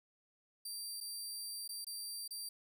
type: tone with dropouts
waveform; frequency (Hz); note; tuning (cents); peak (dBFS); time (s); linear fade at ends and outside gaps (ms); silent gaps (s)
20% pulse; 4699; D8; 0; -36; 0.65-2.49; 5; 1.004-1.009 / 1.678-1.69 / 1.846-1.867 / 2.278-2.307
effects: none